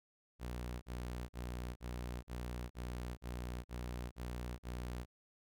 sawtooth tone bursts, 60.8 Hz, B1, 26 cents flat, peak -37 dBFS, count 10, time 0.39-5.059 s, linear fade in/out 50 ms, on 430 ms, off 41 ms, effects none

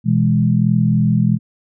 sine chord, E major, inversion second, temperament equal, 123.47 / 164.81 / 207.7 Hz, B2 / E3 / G#3, 0 / 0 / 0 cents, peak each -16 dBFS, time 0.04-1.39 s, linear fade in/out 50 ms, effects none

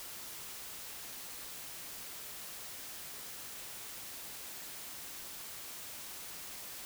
silence, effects white hiss -46 dBFS RMS until 6.85 s

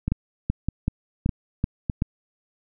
two click trains, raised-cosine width 5 ms, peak -9 / -11 dBFS, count 6 / 4, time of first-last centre 0.12-2.021 / 0.08-1.898 s, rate 2.63 / 1.65 Hz, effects none

